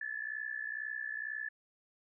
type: tone with amplitude modulation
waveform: sine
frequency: 1734 Hz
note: A6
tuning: 26 cents flat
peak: -33 dBFS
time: 0.01-1.49 s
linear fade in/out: 5 ms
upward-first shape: sine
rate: 62.1 Hz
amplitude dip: 85%
effects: none